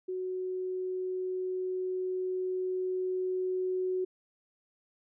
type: tone with level ramp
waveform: sine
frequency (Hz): 370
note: F#4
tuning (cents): 0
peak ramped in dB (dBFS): -32 to -28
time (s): 0.08-4.05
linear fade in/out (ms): 10
effects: none